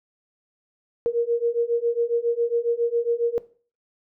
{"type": "beating tone pair", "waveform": "sine", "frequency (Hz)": [466.2, 473.5], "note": ["A#4", "A#4"], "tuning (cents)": [0, 27], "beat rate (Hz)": 7.3, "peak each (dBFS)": -23, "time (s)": [1.06, 3.38], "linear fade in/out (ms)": 0, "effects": ["noise-tail reverb RT60 0.4 s tail -18 dB re dry"]}